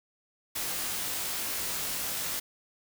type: noise with comb filter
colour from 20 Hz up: white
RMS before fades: -33 dBFS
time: 0.55-2.4 s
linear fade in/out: 10 ms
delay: 20 ms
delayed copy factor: -0.9
effects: none